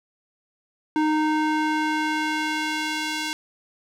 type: tone with band-pass filter sweep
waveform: square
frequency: 308.7 Hz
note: D#4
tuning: 14 cents flat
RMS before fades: -24 dBFS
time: 0.96-3.33 s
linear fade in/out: 0 ms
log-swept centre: 690 to 3800 Hz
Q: 0.73
effects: none